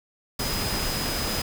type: tone in noise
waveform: sine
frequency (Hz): 5010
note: D#8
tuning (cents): +11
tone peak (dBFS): -32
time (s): 0.39-1.42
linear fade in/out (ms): 5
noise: pink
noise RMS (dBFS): -28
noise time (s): 0.39-1.42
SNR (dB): -7
effects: none